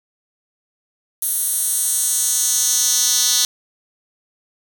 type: tone with high-pass filter sweep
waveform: 10% pulse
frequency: 246.9 Hz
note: B3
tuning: in tune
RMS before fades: -18 dBFS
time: 1.22-3.45 s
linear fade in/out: 2 ms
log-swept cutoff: 11000 to 4800 Hz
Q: 2.2
effects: none